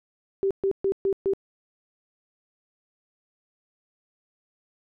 sine tone bursts, 390 Hz, G4, 9 cents flat, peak -20 dBFS, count 5, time 0.43-1.335 s, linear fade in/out 0 ms, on 77 ms, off 130 ms, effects none

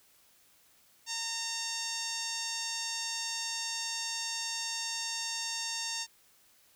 5% pulse tone with low-pass filter, 915 Hz, A#5, 32 cents flat, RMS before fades -36 dBFS, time 1.06-6.07 s, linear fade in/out 50 ms, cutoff 6200 Hz, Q 2.3, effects white hiss -64 dBFS RMS until 6.75 s

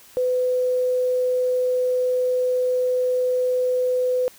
sine tone with quantisation, 503 Hz, B4, 32 cents sharp, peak -18 dBFS, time 0.17-4.28 s, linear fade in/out 0 ms, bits 8, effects white hiss -49 dBFS RMS until 4.38 s

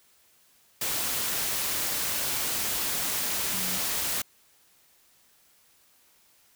sine tone in noise, 185 Hz, F#3, in tune, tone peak -38 dBFS, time 3.53-3.78 s, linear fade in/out 5 ms, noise white, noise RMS -29 dBFS, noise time 0.81-4.22 s, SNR -12 dB, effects white hiss -62 dBFS RMS until 6.55 s

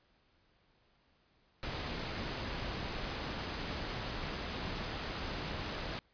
pink noise, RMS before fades -39 dBFS, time 1.63-5.99 s, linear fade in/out 0 ms, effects pink hiss -71 dBFS RMS until 6.13 s + resampled to 11025 Hz

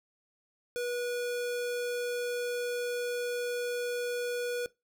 square tone, 485.9 Hz, B4, 28 cents flat, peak -32 dBFS, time 0.76-4.66 s, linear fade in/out 0 ms, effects noise-tail reverb RT60 0.2 s tail -19 dB re dry

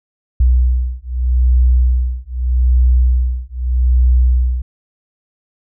sine beating tone pair, 61.74 / 62.55 Hz, B1 / B1, 0 / +23 cents, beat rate 0.81 Hz, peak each -13 dBFS, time 0.4-4.62 s, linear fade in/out 5 ms, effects none

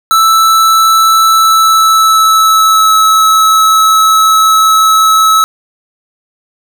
square tone with pitch glide, 1318.5 to 1297.3 Hz, E6 to E6, 0 to -28 cents, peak -5 dBFS, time 0.11-5.44 s, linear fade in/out 0 ms, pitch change -28 cents, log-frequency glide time 1.32-3.18 s, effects none

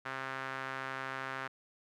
sawtooth tone with band-pass filter, 133 Hz, C3, 29 cents sharp, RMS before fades -40 dBFS, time 0.05-1.48 s, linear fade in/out 10 ms, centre 1500 Hz, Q 2, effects none

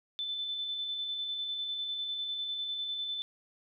sine tone with tremolo, 3520 Hz, A7, in tune, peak -32 dBFS, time 0.19-3.22 s, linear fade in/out 0 ms, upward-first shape square, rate 10 Hz, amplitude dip 25%, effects none

